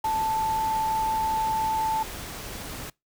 sine tone in noise, 880 Hz, A5, in tune, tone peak -23 dBFS, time 0.04-2.03 s, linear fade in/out 5 ms, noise pink, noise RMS -37 dBFS, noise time 0.04-2.9 s, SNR +11 dB, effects noise-tail reverb RT60 0.2 s tail -24 dB re dry

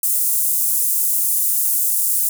pink high-pass noise, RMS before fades -18 dBFS, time 0.03-2.29 s, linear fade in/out 2 ms, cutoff 9000 Hz, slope 24 dB/octave, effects none

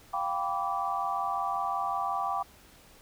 sine chord, G dominant seventh, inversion third, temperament equal with one note detuned, 698.5 / 784 / 987.8 / 1159.2 Hz, F5 / G5 / B5 / D6, 0 / 0 / 0 / -23 cents, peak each -36 / -32 / -36 / -32 dBFS, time 0.13-2.43 s, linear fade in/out 10 ms, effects pink hiss -56 dBFS RMS until 3.01 s

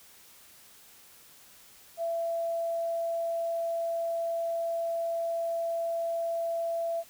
sine tone, 670 Hz, E5, 28 cents sharp, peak -28 dBFS, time 1.97-7.04 s, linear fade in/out 50 ms, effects white hiss -55 dBFS RMS until 7.09 s

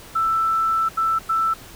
sine tone bursts at uneven times, 1325 Hz, E6, 9 cents sharp, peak -17 dBFS, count 3, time 0.15-0.89 / 0.97-1.19 / 1.29-1.54 s, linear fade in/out 10 ms, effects pink hiss -42 dBFS RMS until 1.75 s

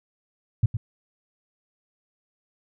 sine tone with echo, 110.6 Hz, A2, 9 cents sharp, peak -14 dBFS, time 0.63-0.66 s, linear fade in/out 5 ms, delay 110 ms, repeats 1, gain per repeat -9 dB, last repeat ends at 0.77 s, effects none

